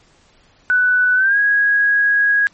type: tone with pitch glide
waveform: sine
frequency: 1490 to 1653.3 Hz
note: F#6 to G#6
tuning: +12 to -8 cents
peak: -11 dBFS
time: 0.7-2.47 s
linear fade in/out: 0 ms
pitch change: +180 cents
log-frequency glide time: 1.15-1.38 s
effects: pink hiss -53 dBFS RMS until 2.53 s + MP3 32 kbps